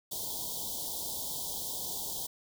white band-stop noise, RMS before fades -37 dBFS, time 0.11-2.27 s, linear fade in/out 10 ms, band 1000 to 3200 Hz, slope 96 dB/octave, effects none

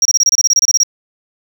sine tone bursts, 5650 Hz, F8, 19 cents sharp, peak -5 dBFS, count 14, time 0.02-0.833 s, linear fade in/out 2 ms, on 33 ms, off 27 ms, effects tanh soft clip ceiling -5 dBFS + 7-bit

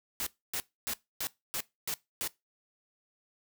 white noise bursts, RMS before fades -34 dBFS, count 7, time 0.2-2.275 s, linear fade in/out 0 ms, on 65 ms, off 270 ms, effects noise-tail reverb RT60 0.2 s tail -20 dB re dry

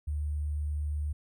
sine tone with sample-and-hold, 74.3 Hz, D2, 21 cents sharp, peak -29 dBFS, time 0.07-1.13 s, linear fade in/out 10 ms, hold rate 8820 Hz, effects none

